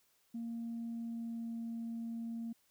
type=tone with pitch glide; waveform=sine; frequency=231.6 to 230.1 Hz; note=A#3 to A#3; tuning=-11 to -22 cents; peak=-37 dBFS; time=0.34-2.53 s; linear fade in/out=10 ms; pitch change=-11 cents; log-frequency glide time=0.87-1.54 s; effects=tanh soft clip ceiling -35 dBFS + white hiss -73 dBFS RMS until 2.7 s